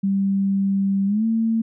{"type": "tone with pitch glide", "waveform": "sine", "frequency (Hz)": [196, 225.1], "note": ["G3", "A3"], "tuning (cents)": [0, 40], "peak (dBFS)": -17, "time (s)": [0.03, 1.62], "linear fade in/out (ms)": 10, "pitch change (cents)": 240, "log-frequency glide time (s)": [1.06, 1.25], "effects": []}